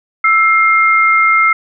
sine tone pair together, 1322 / 2119 Hz, E6 / C7, +5 / +21 cents, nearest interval minor sixth, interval 816 cents, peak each -10 dBFS, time 0.24-1.53 s, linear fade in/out 5 ms, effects none

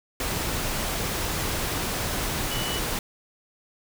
sine tone in noise, 2960 Hz, F#7, in tune, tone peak -32 dBFS, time 2.51-2.79 s, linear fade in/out 2 ms, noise pink, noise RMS -28 dBFS, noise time 0.2-2.99 s, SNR -7 dB, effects none

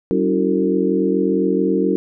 sine tone cluster, 191.3 / 280.3 / 324.7 / 371.9 / 452.2 Hz, G3 / C#4 / E4 / F#4 / A4, -42 / +19 / -26 / +9 / +47 cents, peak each -21 dBFS, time 0.11-1.96 s, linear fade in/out 0 ms, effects none

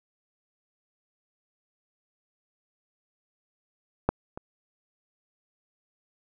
clicks, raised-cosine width 1 ms, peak -7 / -23 dBFS, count 2, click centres 4.09 / 4.375 s, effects none

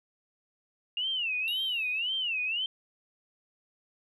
sine tone with vibrato, 2794 Hz, F7, in tune, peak -28 dBFS, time 0.97-2.66 s, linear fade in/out 2 ms, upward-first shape sine, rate 1.9 Hz, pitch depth 210 cents each way
square tone with exponential decay, 3785 Hz, A#7, 26 cents sharp, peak -37 dBFS, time 1.48-2.27 s, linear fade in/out 0 ms, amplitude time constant 170 ms
effects resampled to 32000 Hz

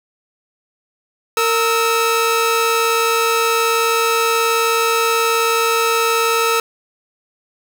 sawtooth tone pair together, 459.6 / 1300 Hz, A#4 / E6, -25 / -24 cents, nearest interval octave + tritone, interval 1801 cents, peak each -13 dBFS, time 1.37-6.6 s, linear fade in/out 2 ms, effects none

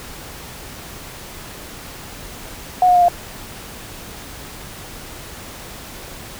sine tone with pitch steps, 730 / 719.9 / 710 / 700.3 Hz, F#5 / F#5 / F5 / F5, -24 / -48 / +28 / +5 cents, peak -9 dBFS, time 2.82-3.084 s, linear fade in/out 2 ms, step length 66 ms, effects pink hiss -35 dBFS RMS until 6.39 s

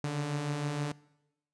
sawtooth beating tone pair, 140.7 / 147.1 Hz, C#3 / D3, +26 / +3 cents, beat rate 6.4 Hz, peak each -36 / -28 dBFS, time 0.04-0.92 s, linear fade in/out 2 ms, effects noise-tail reverb RT60 0.9 s tail -22 dB re dry + resampled to 22050 Hz

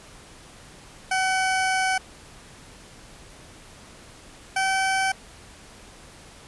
20% pulse tone pair in turn, 755 / 766.9 Hz, F#5 / G5, +35 / -38 cents, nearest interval unison, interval 27 cents, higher second, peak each -16 dBFS, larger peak neither, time 1.11-1.98 / 4.56-5.12 s, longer first, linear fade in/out 5 ms, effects pink hiss -47 dBFS RMS until 6.47 s + resampled to 24000 Hz

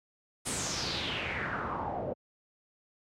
pink noise with low-pass filter sweep, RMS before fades -34 dBFS, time 0.45-2.14 s, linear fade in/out 20 ms, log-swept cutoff 9600 to 540 Hz, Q 4.4, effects high-pass 80 Hz 12 dB/octave

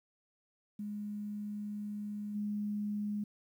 sine tone with level steps, 207.7 Hz, G#3, in tune, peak -37 / -33 dBFS, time 0.79-3.24 s, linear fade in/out 5 ms, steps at 2.34 s, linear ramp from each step 20 ms, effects 11-bit

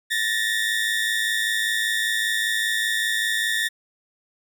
30% pulse tone pair together, 1768 / 1873.1 Hz, A6 / A#6, +8 / +8 cents, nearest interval minor second, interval 100 cents, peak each -21 / -22 dBFS, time 0.1-3.69 s, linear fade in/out 20 ms, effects none

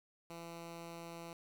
10% pulse tone, 168.3 Hz, E3, 36 cents sharp, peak -38 dBFS, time 0.3-1.33 s, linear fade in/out 2 ms, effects 11-bit

